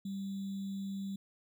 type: tone with sample-and-hold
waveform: sine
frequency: 196 Hz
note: G3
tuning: in tune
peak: -36 dBFS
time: 0.05-1.16 s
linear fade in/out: 5 ms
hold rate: 3675 Hz
effects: none